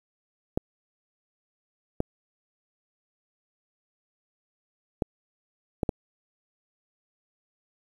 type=clicks; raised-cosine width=2 ms; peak=-11 dBFS; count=5; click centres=0.575 / 2.004 / 5.022 / 5.832 / 5.892 s; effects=8-bit